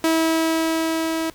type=tone with level ramp; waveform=sawtooth; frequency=324 Hz; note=E4; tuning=30 cents flat; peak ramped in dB=-12 to -18 dBFS; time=0.04-1.3 s; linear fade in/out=2 ms; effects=pink hiss -49 dBFS RMS until 1.34 s